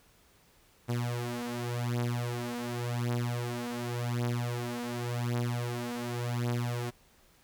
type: beating tone pair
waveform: sawtooth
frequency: 120 / 120.89 Hz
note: B2 / B2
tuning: -49 / -37 cents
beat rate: 0.89 Hz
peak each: -30 dBFS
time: 0.88-6.91 s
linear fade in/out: 20 ms
effects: pink hiss -63 dBFS RMS until 7.43 s